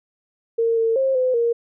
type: tone with pitch steps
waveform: sine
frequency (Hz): 458.7 / 453.1 / 533 / 510 / 468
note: A#4 / A#4 / C5 / C5 / A#4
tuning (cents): -28 / -49 / +32 / -44 / +7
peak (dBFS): -16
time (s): 0.58-1.53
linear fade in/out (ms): 10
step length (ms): 190
effects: none